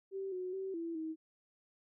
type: tone with pitch steps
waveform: sine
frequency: 387.4 / 366.6 / 383.2 / 333.5 / 318.3 Hz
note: G4 / F#4 / G4 / E4 / D#4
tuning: -20 / -16 / -39 / +20 / +39 cents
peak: -37 dBFS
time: 0.11-1.16 s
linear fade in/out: 50 ms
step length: 210 ms
effects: none